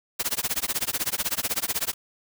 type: noise with tremolo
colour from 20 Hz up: white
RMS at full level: -24 dBFS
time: 0.19-1.94 s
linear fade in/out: 10 ms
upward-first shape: sine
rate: 16 Hz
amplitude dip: 100%
effects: none